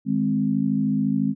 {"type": "chord", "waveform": "sine", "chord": "Ab major", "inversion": "second", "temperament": "equal", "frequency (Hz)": [155.56, 207.7, 261.6], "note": ["Eb3", "Ab3", "C4"], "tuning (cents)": [0, 0, 0], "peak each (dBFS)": [-27, -22, -23], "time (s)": [0.05, 1.35], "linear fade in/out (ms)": 50, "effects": []}